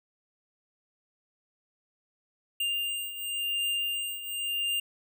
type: beating tone pair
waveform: square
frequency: 2800 / 2800.93 Hz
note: F7 / F7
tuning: +4 / +4 cents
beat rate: 0.93 Hz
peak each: -36 / -31 dBFS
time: 2.6-4.8 s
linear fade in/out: 5 ms
effects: none